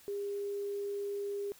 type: tone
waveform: sine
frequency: 403.9 Hz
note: G#4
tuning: 48 cents flat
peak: -34 dBFS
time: 0.08-1.52 s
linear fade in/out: 0 ms
effects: white hiss -59 dBFS RMS until 1.59 s